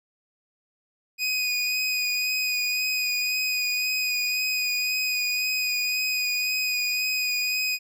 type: tone with vibrato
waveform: 25% pulse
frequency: 2489 Hz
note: D#7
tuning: in tune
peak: -20 dBFS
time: 1.18-7.79 s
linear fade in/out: 50 ms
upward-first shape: sine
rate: 1.9 Hz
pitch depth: 17 cents each way
effects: none